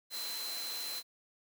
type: tone in noise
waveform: sine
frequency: 4079 Hz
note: C8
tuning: 45 cents flat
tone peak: -39 dBFS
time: 0.1-1.03 s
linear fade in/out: 50 ms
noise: white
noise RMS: -42 dBFS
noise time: 0.1-1.03 s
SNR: 0 dB
effects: high-pass 300 Hz 12 dB/octave